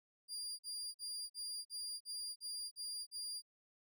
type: tone bursts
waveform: 30% pulse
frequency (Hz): 4804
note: D8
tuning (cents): +38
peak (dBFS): -39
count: 9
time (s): 0.28-3.422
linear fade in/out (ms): 50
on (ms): 310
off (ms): 44
effects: none